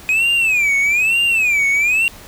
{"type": "tone with vibrato", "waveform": "triangle", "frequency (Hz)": 2489, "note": "D#7", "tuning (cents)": 0, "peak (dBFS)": -11, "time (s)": [0.09, 2.08], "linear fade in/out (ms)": 0, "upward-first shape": "sine", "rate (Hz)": 1.1, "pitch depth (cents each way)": 200, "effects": ["pink hiss -39 dBFS RMS until 2.27 s"]}